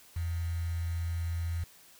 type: tone with quantisation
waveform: sine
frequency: 84 Hz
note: E2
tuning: 33 cents sharp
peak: -30 dBFS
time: 0.16-1.64 s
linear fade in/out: 5 ms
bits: 8
effects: white hiss -57 dBFS RMS until 1.99 s